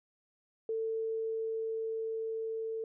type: tone with level ramp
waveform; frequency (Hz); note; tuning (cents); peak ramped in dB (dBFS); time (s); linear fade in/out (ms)
sine; 446.6; A4; +26; -31 to -34; 0.69-2.84; 2
effects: none